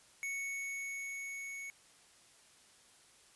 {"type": "tone with level ramp", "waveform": "square", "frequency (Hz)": 2217, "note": "C#7", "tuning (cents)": 0, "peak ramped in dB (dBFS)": [-37, -43], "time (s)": [0.23, 1.7], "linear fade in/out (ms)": 0, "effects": ["white hiss -63 dBFS RMS until 3.35 s", "resampled to 24000 Hz"]}